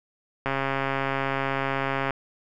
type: click train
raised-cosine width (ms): 0.5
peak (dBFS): -11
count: 225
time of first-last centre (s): 0.46-2.107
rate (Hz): 136
effects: none